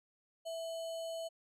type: tone with sample-and-hold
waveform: sine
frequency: 659 Hz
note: E5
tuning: 1 cent flat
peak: -38 dBFS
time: 0.45-1.29 s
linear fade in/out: 20 ms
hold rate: 3675 Hz
effects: low-pass 11000 Hz 12 dB/octave